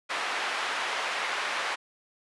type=band-pass noise; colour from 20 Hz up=white; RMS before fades=-31 dBFS; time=0.09-1.76 s; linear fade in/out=20 ms; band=680 to 2100 Hz; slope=12 dB/octave; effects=resampled to 24000 Hz